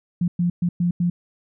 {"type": "tone bursts at uneven times", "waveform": "sine", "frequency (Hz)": 174.61, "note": "F3", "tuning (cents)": 0, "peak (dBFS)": -17, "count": 5, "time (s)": [[0.21, 0.28], [0.39, 0.5], [0.62, 0.69], [0.8, 0.91], [1, 1.1]], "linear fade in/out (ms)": 5, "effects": []}